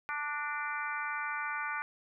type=harmonic tone with a mistuned harmonic; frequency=293.7 Hz; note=D4; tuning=in tune; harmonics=3 / 4 / 5 / 6 / 7 / 8; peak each=-41 / -39 / -37 / -44 / -43 / -43 dBFS; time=0.09-1.82 s; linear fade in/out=0 ms; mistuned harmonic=6; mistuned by=+40 cents; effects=none